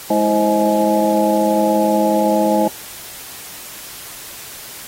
sine tone cluster, 210.4 / 323.3 / 525 / 630 / 845 Hz, G#3 / E4 / C5 / D#5 / G#5, +23 / -34 / +6 / +21 / +30 cents, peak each -19 dBFS, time 0.1-2.68 s, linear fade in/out 5 ms, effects white hiss -34 dBFS RMS until 4.87 s + AAC 48 kbps

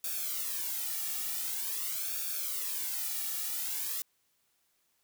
blue noise with flanger, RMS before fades -35 dBFS, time 0.04-4.02 s, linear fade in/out 2 ms, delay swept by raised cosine 0.98 to 1.97 ms, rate 0.46 Hz, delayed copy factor -0.9, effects white hiss -74 dBFS RMS until 5.03 s

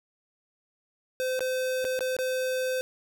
square tone with dropouts, 514 Hz, C5, 31 cents flat, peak -27 dBFS, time 1.2-2.81 s, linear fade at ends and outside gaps 0 ms, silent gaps 1.393-1.406 / 1.844-1.85 / 1.991-2.007 / 2.166-2.188 s, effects none

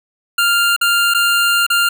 25% pulse tone with dropouts, 1396.9 Hz, F6, in tune, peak -8 dBFS, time 0.38-1.89 s, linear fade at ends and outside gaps 5 ms, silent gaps 0.764-0.812 / 1.139-1.146 / 1.666-1.701 s, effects none

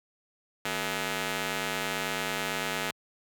5% pulse ring-modulated tone, 207.1 Hz, G#3, 5 cents flat, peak -15 dBFS, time 0.65-2.91 s, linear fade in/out 2 ms, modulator 1080 Hz, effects high-pass 80 Hz 12 dB/octave

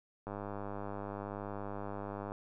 click train, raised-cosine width 1 ms, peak -27 dBFS, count 208, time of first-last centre 0.27-2.32 s, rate 101 Hz, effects none

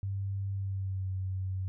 sine tone with pitch glide, 98.1 to 94.32 Hz, G2 to F#2, +2 to +34 cents, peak -31 dBFS, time 0.03-1.68 s, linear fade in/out 0 ms, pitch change -68 cents, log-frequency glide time 0.54-1.1 s, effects none

